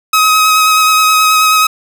sawtooth tone with vibrato, 1269 Hz, D#6, 34 cents sharp, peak -3 dBFS, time 0.13-1.67 s, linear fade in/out 5 ms, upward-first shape sine, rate 9.4 Hz, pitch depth 14 cents each way, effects none

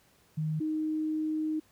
sine tone pair in turn, 155.56 / 311.1 Hz, D#3 / D#4, 0 / 0 cents, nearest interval octave, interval 1200 cents, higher second, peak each -28 dBFS, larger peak neither, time 0.37-0.6 / 0.6-1.6 s, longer second, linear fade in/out 10 ms, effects pink hiss -64 dBFS RMS until 1.71 s + high-pass 60 Hz 12 dB/octave

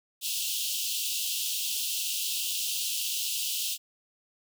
pink high-pass noise, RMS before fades -31 dBFS, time 0.21-3.78 s, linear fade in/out 50 ms, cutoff 2700 Hz, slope 96 dB/octave, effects none

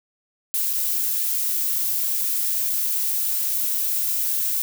violet noise with dropouts, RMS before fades -23 dBFS, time 0.54-4.62 s, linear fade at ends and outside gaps 0 ms, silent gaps 0.73-0.734 / 2.697-2.701 s, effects none

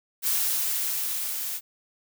blue noise with level ramp, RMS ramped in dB -24 to -32 dBFS, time 0.22-1.61 s, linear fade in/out 50 ms, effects none

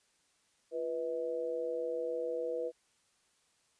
sine tone with amplitude modulation, 491.8 Hz, B4, 7 cents flat, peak -29 dBFS, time 0.71-2.72 s, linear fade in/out 50 ms, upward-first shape sine, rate 147 Hz, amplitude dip 85%, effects white hiss -72 dBFS RMS until 3.79 s + resampled to 22050 Hz

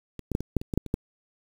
clicks, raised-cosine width 3 ms, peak -25 / -14 / -11 / -20 / -8 / -23 / -16 / -8 / -24 / -11 dBFS, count 10, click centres 0.193 / 0.317 / 0.351 / 0.406 / 0.567 / 0.615 / 0.738 / 0.776 / 0.863 / 0.941 s, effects 7-bit

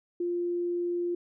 sine tone, 349.2 Hz, F4, in tune, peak -27 dBFS, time 0.2-1.15 s, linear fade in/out 5 ms, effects none

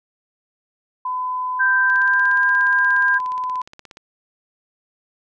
sine tone, 1009 Hz, B5, 37 cents sharp, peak -21 dBFS, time 1.05-3.62 s, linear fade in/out 5 ms
sine tone with pitch glide, 1568 to 1606.5 Hz, G6 to G6, 0 to +42 cents, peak -14 dBFS, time 1.59-3.19 s, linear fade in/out 20 ms, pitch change +42 cents, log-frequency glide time 1.85-2.4 s
click train, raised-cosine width 0.2 ms, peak -23 dBFS, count 36, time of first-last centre 1.9-3.971 s, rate 16.9 Hz
effects none

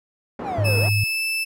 pink band-pass noise, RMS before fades -32 dBFS, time 0.39-0.89 s, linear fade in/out 2 ms, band 170 to 1000 Hz, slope 12 dB/octave
triangle exponential two-way sweep, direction down then up, 862 to 453.4 to 862 Hz, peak -23 dBFS, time 0.43-0.9 s, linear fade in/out 50 ms, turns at 0.79 s
sine tone, 103.83 Hz, G#2, in tune, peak -18 dBFS, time 0.58-1.04 s, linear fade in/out 5 ms
35% pulse tone with pitch glide, 2609 to 2638 Hz, E7 to E7, -18 to +1 cents, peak -20 dBFS, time 0.64-1.45 s, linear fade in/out 20 ms, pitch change +19 cents, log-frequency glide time 0.96-1.23 s
effects none

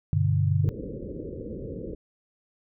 sine chord, G major, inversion none, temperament equal, 98 / 123.47 / 146.83 Hz, G2 / B2 / D3, 0 / 0 / 0 cents, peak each -23 / -28 / -24 dBFS, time 0.13-0.69 s, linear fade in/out 0 ms
white low-pass noise, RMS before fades -36 dBFS, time 0.64-1.95 s, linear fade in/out 5 ms, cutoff 530 Hz, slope 96 dB/octave
effects none

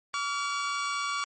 sawtooth tone pair together, 1142.5 / 1396.9 Hz, D6 / F6, -48 / 0 cents, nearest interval minor third, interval 348 cents, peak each -26 / -31 dBFS, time 0.14-1.24 s, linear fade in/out 0 ms, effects MP3 32 kbps

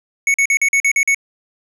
square tone bursts, 2217 Hz, C#7, in tune, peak -12 dBFS, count 8, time 0.27-1.146 s, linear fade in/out 2 ms, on 71 ms, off 44 ms, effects low-pass 10000 Hz 12 dB/octave

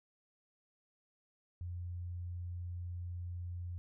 sine tone, 88 Hz, F2, 14 cents sharp, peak -39 dBFS, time 1.61-3.78 s, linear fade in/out 0 ms, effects none

